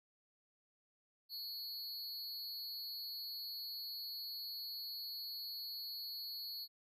square tone with amplitude modulation, 4366 Hz, C#8, 27 cents flat, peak -40 dBFS, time 1.29-6.68 s, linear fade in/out 50 ms, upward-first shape sine, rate 293 Hz, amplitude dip 75%, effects none

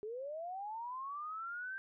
sine linear sweep, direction up, 408.8 to 1577 Hz, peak -40 dBFS, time 0.03-1.78 s, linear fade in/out 0 ms, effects none

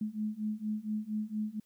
sine beating tone pair, 211.5 / 215.8 Hz, G#3 / A3, +32 / -33 cents, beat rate 4.3 Hz, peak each -36 / -35 dBFS, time 0.01-1.6 s, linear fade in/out 5 ms, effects white hiss -73 dBFS RMS until 1.65 s

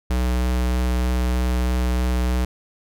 square tone with vibrato, 62 Hz, B1, 7 cents sharp, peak -19 dBFS, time 0.1-2.45 s, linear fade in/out 5 ms, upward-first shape sine, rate 3.2 Hz, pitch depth 8 cents each way, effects none

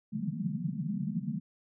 white band-pass noise, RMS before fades -34 dBFS, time 0.12-1.4 s, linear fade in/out 10 ms, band 140 to 230 Hz, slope 96 dB/octave, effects none

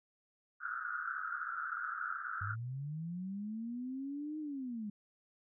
pink band-pass noise, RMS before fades -40 dBFS, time 0.6-2.56 s, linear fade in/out 50 ms, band 1300 to 1500 Hz, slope 96 dB/octave
sine linear two-way sweep, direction up then down, 96.2 to 311.1 to 201.3 Hz, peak -38 dBFS, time 2.41-4.9 s, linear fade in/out 5 ms, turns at 4.39 s
effects none

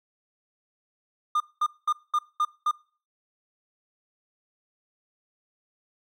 triangle tone bursts, 1211 Hz, D#6, 47 cents flat, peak -19 dBFS, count 6, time 1.35-2.712 s, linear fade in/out 5 ms, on 52 ms, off 210 ms, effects noise-tail reverb RT60 0.4 s tail -21 dB re dry

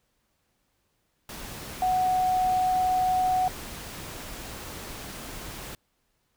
sine tone in noise, 740 Hz, F#5, in tune, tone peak -21 dBFS, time 1.82-3.48 s, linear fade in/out 2 ms, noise pink, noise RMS -39 dBFS, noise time 1.29-5.75 s, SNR +15 dB, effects pink hiss -73 dBFS RMS until 6.36 s

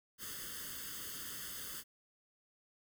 white noise with comb filter, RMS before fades -45 dBFS, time 0.18-1.84 s, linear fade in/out 50 ms, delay 0.62 ms, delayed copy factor +0.95, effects none

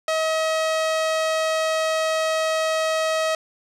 sawtooth tone, 637 Hz, D#5, 41 cents sharp, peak -16 dBFS, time 0.08-3.35 s, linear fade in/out 2 ms, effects low-pass 8000 Hz 12 dB/octave

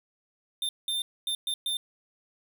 square tone bursts at uneven times, 3598 Hz, A7, 38 cents sharp, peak -28 dBFS, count 5, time 0.62-0.69 / 0.88-1.02 / 1.27-1.35 / 1.47-1.54 / 1.66-1.77 s, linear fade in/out 2 ms, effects none

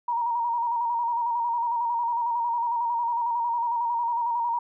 sine tone with vibrato, 943 Hz, A#5, 20 cents sharp, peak -23 dBFS, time 0.08-4.59 s, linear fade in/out 5 ms, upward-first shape square, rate 11 Hz, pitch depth 35 cents each way, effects none

